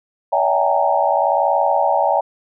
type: tone cluster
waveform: sine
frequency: 570 / 651 / 764 / 825 / 924 Hz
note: C#5 / E5 / G5 / G#5 / A#5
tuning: +48 / -22 / -45 / -12 / -16 cents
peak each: -20 dBFS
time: 0.32-2.21 s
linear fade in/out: 10 ms
effects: none